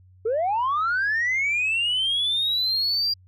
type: linear sweep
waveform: sine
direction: up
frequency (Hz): 419.6 to 4800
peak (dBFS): -19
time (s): 0.25-3.14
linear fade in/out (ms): 10
effects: tanh soft clip ceiling -18 dBFS + added 92 Hz sine -50 dBFS peak until 3.27 s